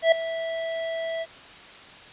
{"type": "tone with ADSR envelope", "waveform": "square", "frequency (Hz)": 657, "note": "E5", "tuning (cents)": -6, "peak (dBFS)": -13, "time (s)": [0.02, 1.26], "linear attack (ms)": 99, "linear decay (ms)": 5, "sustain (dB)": -15, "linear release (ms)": 40, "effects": ["white hiss -45 dBFS RMS until 2.12 s", "resampled to 8000 Hz"]}